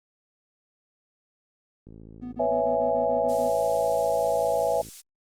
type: click train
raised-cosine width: 3 ms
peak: -33 dBFS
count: 166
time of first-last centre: 1.87-4.886 s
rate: 54.7 Hz
type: tone bursts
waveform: triangle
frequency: 246.9 Hz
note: B3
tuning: in tune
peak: -31 dBFS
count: 9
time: 2.21-3.498 s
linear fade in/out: 20 ms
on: 120 ms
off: 26 ms
type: chord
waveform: sine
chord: C# minor seventh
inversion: third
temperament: equal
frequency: 493.9 / 554.4 / 659.3 / 830.6 Hz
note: B4 / C#5 / E5 / G#5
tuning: 0 / 0 / 0 / 0 cents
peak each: -28 / -27 / -25 / -29 dBFS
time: 2.39-4.82 s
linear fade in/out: 10 ms
type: noise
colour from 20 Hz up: violet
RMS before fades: -36 dBFS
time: 3.28-5.02 s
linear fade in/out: 20 ms
effects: low-pass 9000 Hz 12 dB/octave + Opus 48 kbps